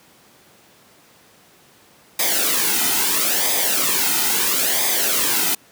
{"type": "noise with flanger", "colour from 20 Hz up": "white", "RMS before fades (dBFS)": -19, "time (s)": [2.19, 5.55], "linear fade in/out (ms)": 5, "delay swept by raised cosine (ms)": [0.7, 1.8], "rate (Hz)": 0.75, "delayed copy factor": -0.65, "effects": ["pink hiss -51 dBFS RMS until 5.71 s", "high-pass 150 Hz 12 dB/octave"]}